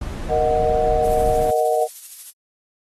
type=noise; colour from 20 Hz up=brown; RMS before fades=-26 dBFS; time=0.01-1.51 s; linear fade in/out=5 ms
type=chord; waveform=sine; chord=D# minor; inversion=second; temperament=equal; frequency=466.2 / 622.3 / 740 Hz; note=A#4 / D#5 / F#5; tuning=0 / 0 / 0 cents; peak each=-20 dBFS; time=0.28-1.88 s; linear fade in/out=50 ms
type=noise with tremolo; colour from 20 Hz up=violet; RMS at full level=-32 dBFS; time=1.03-2.32 s; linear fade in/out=20 ms; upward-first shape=sine; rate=13 Hz; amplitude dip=45%
effects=AAC 32 kbps